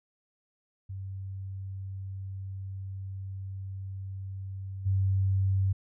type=tone with level steps; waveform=sine; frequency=96.3 Hz; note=G2; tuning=30 cents flat; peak=-35 / -23 dBFS; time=0.89-5.73 s; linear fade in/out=10 ms; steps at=4.85 s; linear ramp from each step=20 ms; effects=none